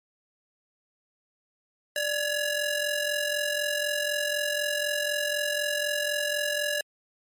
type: ring-modulated tone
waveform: sawtooth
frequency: 1136 Hz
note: C#6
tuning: 42 cents sharp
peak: -19 dBFS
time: 1.96-6.81 s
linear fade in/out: 2 ms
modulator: 546 Hz
effects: MP3 64 kbps